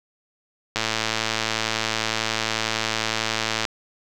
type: click train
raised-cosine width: 0.2 ms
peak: -5 dBFS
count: 322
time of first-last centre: 0.76-3.652 s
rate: 111 Hz
effects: none